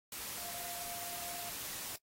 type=tone in noise; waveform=sine; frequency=698.5 Hz; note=F5; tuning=in tune; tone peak=-49 dBFS; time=0.38-1.5 s; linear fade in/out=2 ms; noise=white; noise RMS=-43 dBFS; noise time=0.12-1.96 s; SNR=-9 dB; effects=noise-tail reverb RT60 0.1 s tail -22 dB re dry + AAC 48 kbps